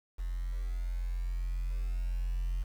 sine tone with level ramp, 43.65 Hz, F1, in tune, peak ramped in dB -31 to -27 dBFS, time 0.18-2.64 s, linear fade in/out 20 ms, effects tanh soft clip ceiling -28 dBFS + 9-bit

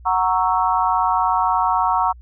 sine chord, F# dominant seventh, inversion none, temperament equal, 740 / 932.3 / 1108.7 / 1318.5 Hz, F#5 / A#5 / C#6 / E6, 0 / 0 / 0 / 0 cents, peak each -21 / -19 / -21 / -24 dBFS, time 0.05-2.13 s, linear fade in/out 20 ms, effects added 60 Hz sine -39 dBFS peak until 2.21 s

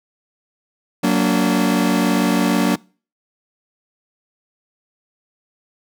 40% pulse chord, Gb augmented, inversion none, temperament just, 185 / 231.2 / 289.1 Hz, Gb3 / Bb3 / D4, 0 / -14 / -27 cents, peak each -18 dBFS, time 1.03-2.76 s, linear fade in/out 10 ms, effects noise-tail reverb RT60 0.4 s tail -25 dB re dry

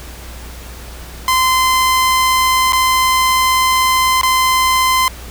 sawtooth tone with dropouts, 1034 Hz, C6, 21 cents flat, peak -7 dBFS, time 1.28-5.08 s, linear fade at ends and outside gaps 1 ms, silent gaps 2.723-2.731 / 4.213-4.232 s, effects added 60 Hz sine -31 dBFS peak until 5.3 s + pink hiss -35 dBFS RMS until 5.3 s

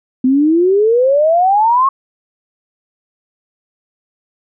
sine exponential sweep, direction up, 251 to 1104 Hz, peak -8 dBFS, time 0.24-1.89 s, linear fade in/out 5 ms, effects none

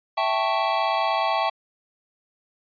square chord, A dominant seventh, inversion second, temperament equal, 659.3 / 784 / 880 / 1108.7 Hz, E5 / G5 / A5 / C#6, 0 / 0 / 0 / 0 cents, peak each -27 dBFS, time 0.17-1.5 s, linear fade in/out 10 ms, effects resampled to 11025 Hz

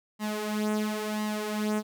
sawtooth tone with flanger, 212.6 Hz, G#3, 41 cents sharp, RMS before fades -30 dBFS, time 0.19-1.83 s, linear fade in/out 50 ms, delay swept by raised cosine 1 to 4.6 ms, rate 0.96 Hz, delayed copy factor +0.65, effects none

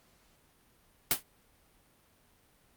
white noise with exponential decay, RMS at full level -21 dBFS, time 1.11-1.23 s, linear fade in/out 2 ms, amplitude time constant 24 ms, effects pink hiss -66 dBFS RMS until 2.76 s + Opus 48 kbps

